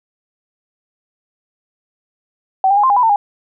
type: tone with pitch steps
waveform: sine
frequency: 764 / 800 / 825 / 1048 / 811 / 991 / 900 / 817 Hz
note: G5 / G5 / G#5 / C6 / G#5 / B5 / A5 / G#5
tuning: -45 / +35 / -12 / +2 / -41 / +6 / +39 / -29 cents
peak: -9 dBFS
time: 2.64-3.16 s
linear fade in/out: 2 ms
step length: 65 ms
effects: none